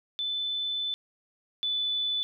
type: tone pair in turn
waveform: sine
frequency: 3512 / 3488 Hz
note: A7 / A7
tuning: -4 / -16 cents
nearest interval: unison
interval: 12 cents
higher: first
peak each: -28 / -26 dBFS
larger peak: second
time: 0.19-0.94 / 1.63-2.23 s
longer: first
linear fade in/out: 0 ms
effects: none